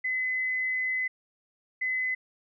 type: tone pair in turn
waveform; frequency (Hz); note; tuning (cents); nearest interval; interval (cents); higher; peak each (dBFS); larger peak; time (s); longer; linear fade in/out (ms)
sine; 2026 / 2026; B6 / B6; +44 / +44; unison; 0; neither; -26; neither; 0.04-1.08 / 1.81-2.15; first; 10
effects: none